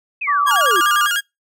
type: exponential sweep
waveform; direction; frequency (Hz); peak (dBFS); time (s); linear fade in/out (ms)
sine; down; 2637 to 321.7; -20; 0.21-0.81; 10
type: tone with pitch glide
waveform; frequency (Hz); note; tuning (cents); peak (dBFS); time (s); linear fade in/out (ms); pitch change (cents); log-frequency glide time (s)
sine; 1153 to 1190.2; D6 to D6; -32 to +23; -14; 0.27-1.08; 20; +55; 0.62-0.87
type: tone with vibrato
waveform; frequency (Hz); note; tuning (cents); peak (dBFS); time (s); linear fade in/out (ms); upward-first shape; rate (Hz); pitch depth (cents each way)
30% pulse; 1525; G6; -48; -14; 0.46-1.21; 20; square; 10; 120
effects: noise-tail reverb RT60 0.2 s tail -26 dB re dry